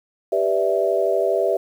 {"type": "chord", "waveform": "sine", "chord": "E minor seventh", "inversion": "first", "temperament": "equal", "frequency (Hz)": [392, 493.9, 587.3, 659.3], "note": ["G4", "B4", "D5", "E5"], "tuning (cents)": [0, 0, 0, 0], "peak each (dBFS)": [-22, -24, -23, -21], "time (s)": [0.32, 1.57], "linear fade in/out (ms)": 5, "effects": ["8-bit"]}